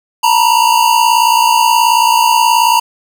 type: tone pair together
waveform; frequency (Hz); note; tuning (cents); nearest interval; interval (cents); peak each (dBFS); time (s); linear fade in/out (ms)
square; 909.4 / 968; A#5 / B5; -43 / -35; minor second; 108; -11; 0.23-2.8; 10
effects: none